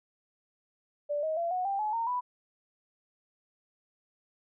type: tone with pitch steps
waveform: sine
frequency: 585 / 630.6 / 679.8 / 732.8 / 790 / 851.6 / 918 / 989.5 Hz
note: D5 / D#5 / F5 / F#5 / G5 / G#5 / A#5 / B5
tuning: -7 / +23 / -47 / -17 / +13 / +43 / -27 / +3 cents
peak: -28 dBFS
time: 1.09-2.21 s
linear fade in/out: 20 ms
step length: 140 ms
effects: none